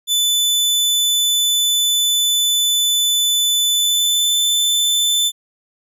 sawtooth tone with pitch glide, 3500 to 3526 Hz, A7 to A7, -10 to +3 cents, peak -11 dBFS, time 0.07-5.32 s, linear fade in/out 50 ms, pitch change +13 cents, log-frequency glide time 3.71-4.41 s, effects none

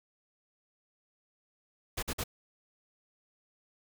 pink noise bursts, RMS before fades -34 dBFS, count 3, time 1.97-2.239 s, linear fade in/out 10 ms, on 57 ms, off 49 ms, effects none

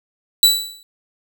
sawtooth tone with exponential decay, 3949 Hz, B7, 1 cent flat, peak -3 dBFS, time 0.43-0.83 s, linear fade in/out 1 ms, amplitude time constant 86 ms, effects none

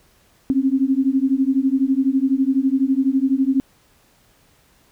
sine beating tone pair, 261.6 / 273.6 Hz, C4 / C#4, 0 / -23 cents, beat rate 12 Hz, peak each -18 dBFS, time 0.5-3.6 s, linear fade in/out 0 ms, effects pink hiss -57 dBFS RMS until 4.91 s

